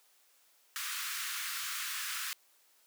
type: high-pass noise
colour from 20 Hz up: pink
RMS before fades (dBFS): -38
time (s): 0.76-2.33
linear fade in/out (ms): 0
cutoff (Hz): 1200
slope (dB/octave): 48
effects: white hiss -67 dBFS RMS until 2.86 s + high-pass 400 Hz 12 dB/octave